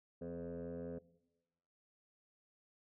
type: tone with frequency modulation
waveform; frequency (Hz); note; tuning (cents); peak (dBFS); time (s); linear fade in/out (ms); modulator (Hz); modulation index
sine; 340; F4; -46; -40; 0.21-0.99; 10; 85.2; 2.5
effects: noise-tail reverb RT60 1.0 s tail -20 dB re dry + tanh soft clip ceiling -40 dBFS